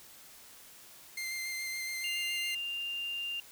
sawtooth tone with vibrato, 2093 Hz, C7, in tune, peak -32 dBFS, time 1.17-2.55 s, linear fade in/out 5 ms, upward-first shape square, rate 7.1 Hz, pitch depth 11 cents each way
sine tone, 2794 Hz, F7, in tune, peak -34 dBFS, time 2.04-3.4 s, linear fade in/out 2 ms
effects white hiss -54 dBFS RMS until 3.51 s

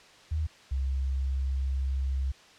sine tone pair in turn, 77.78 / 66.79 Hz, D#2 / C2, 0 / +36 cents, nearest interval minor third, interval 264 cents, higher first, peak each -26 dBFS, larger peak neither, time 0.31-0.47 / 0.71-2.32 s, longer second, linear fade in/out 10 ms, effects white hiss -54 dBFS RMS until 2.58 s + low-pass 5000 Hz 12 dB/octave

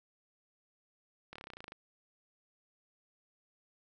slowing click train, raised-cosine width 0.3 ms, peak -30 dBFS, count 13, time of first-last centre 1.33-1.721 s, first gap 26 ms, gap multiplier 1.04, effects none

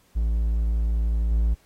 triangle tone with level steps, 55.9 Hz, A1, 28 cents sharp, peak -18 / -16 dBFS, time 0.15-1.55 s, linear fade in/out 20 ms, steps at 1.31 s, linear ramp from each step 2 ms, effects pink hiss -61 dBFS RMS until 1.65 s + AAC 48 kbps

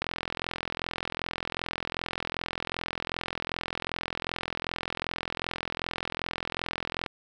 click train, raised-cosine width 0.3 ms, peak -14 dBFS, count 301, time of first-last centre 0.02-7.062 s, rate 42.6 Hz, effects none

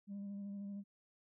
sine tone with vibrato, 200.4 Hz, G3, 38 cents sharp, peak -40 dBFS, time 0.07-0.84 s, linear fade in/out 50 ms, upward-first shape square, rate 13 Hz, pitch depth 16 cents each way, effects tanh soft clip ceiling -41 dBFS

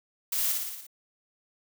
blue noise with echo, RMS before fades -29 dBFS, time 0.32-0.52 s, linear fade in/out 5 ms, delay 58 ms, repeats 6, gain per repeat -3 dB, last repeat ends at 0.868 s, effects none

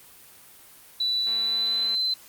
sine tone with pitch glide, 3963 to 4060 Hz, B7 to B7, +5 to +47 cents, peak -22 dBFS, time 1-2.14 s, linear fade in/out 5 ms, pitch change +42 cents, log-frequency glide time 1.42-1.98 s
click train, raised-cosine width 0.3 ms, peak -29 dBFS, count 155, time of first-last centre 1.27-1.948 s, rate 227 Hz
effects white hiss -50 dBFS RMS until 2.28 s + Opus 32 kbps

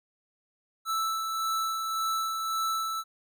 square tone with tremolo, 1318.5 Hz, E6, in tune, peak -27 dBFS, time 0.85-3.04 s, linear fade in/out 50 ms, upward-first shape sine, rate 1.8 Hz, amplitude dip 35%, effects none

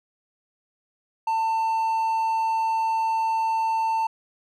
triangle tone, 895 Hz, A5, 29 cents sharp, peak -19 dBFS, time 1.27-4.07 s, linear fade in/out 5 ms, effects none

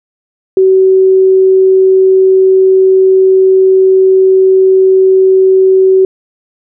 sine tone, 379 Hz, F#4, 42 cents sharp, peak -3 dBFS, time 0.57-6.05 s, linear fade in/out 2 ms, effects none

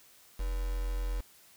sine tone with quantisation, 44 Hz, F1, 14 cents sharp, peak -30 dBFS, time 0.39-1.21 s, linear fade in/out 10 ms, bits 7, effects white hiss -59 dBFS RMS until 1.56 s

